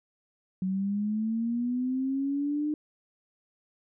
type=linear sweep; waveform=sine; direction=up; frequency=185 to 303.4 Hz; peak=-26 dBFS; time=0.62-2.74 s; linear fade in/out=2 ms; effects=none